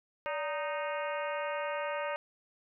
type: harmonic tone with a mistuned harmonic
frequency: 310 Hz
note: D#4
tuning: 6 cents flat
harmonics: 2 / 3 / 4 / 5 / 6 / 7 / 8 / 9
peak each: -35 / -39 / -41 / -43 / -45 / -46 / -47 / -48 dBFS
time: 0.26-2.16 s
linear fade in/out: 0 ms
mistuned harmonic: 2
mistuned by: -110 cents
effects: none